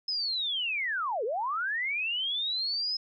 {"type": "linear two-way sweep", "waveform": "sine", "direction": "down then up", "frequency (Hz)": [5160, 400, 5160], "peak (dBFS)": -28, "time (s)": [0.08, 2.97], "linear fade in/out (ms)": 5, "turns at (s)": 1.24, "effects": []}